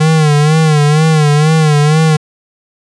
square tone with vibrato, 153 Hz, D#3, 29 cents flat, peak -7 dBFS, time 0-2.17 s, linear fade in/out 10 ms, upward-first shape sine, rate 2.1 Hz, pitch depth 77 cents each way, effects resampled to 22050 Hz + 8-bit

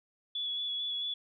sine tone with vibrato, 3407 Hz, G#7, 44 cents sharp, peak -32 dBFS, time 0.35-1.14 s, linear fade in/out 5 ms, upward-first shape square, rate 4.5 Hz, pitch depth 16 cents each way, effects none

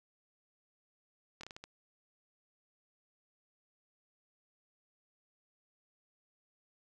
slowing click train, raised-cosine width 0.2 ms, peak -29 dBFS, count 6, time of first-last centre 1.41-1.64 s, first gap 24 ms, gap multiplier 1.33, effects none

